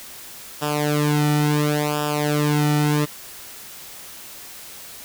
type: tone with flanger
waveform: sawtooth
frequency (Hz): 148.6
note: D3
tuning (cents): +21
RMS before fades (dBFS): -20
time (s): 0.61-3.06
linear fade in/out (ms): 20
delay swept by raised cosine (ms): 0.47 to 1.87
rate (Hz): 0.71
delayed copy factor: -0.95
effects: white hiss -39 dBFS RMS until 5.04 s